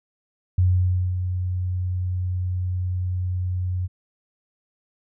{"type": "tone with ADSR envelope", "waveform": "sine", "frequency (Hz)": 91, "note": "F#2", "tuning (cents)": -28, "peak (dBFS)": -14, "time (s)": [0.58, 3.88], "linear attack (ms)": 5, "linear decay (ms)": 560, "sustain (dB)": -8, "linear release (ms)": 29, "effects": []}